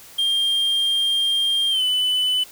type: tone with pitch glide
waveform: triangle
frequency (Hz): 3200 to 3003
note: G7 to F#7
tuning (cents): +35 to +25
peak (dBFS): -16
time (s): 0.18-2.44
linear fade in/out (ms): 10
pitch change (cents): -110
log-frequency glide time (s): 1.7-1.83
effects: white hiss -44 dBFS RMS until 2.51 s